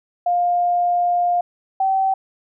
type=tone pair in turn; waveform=sine; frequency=705 / 769.5 Hz; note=F5 / G5; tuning=+16 / -32 cents; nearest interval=major second; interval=152 cents; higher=second; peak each=-15 dBFS; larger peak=neither; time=0.26-1.41 / 1.8-2.14 s; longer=first; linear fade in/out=5 ms; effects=none